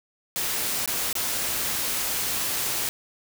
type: noise with dropouts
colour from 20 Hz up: white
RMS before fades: -27 dBFS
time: 0.36-2.89 s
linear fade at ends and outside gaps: 0 ms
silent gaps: 0.859-0.876 / 1.128-1.153 s
effects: none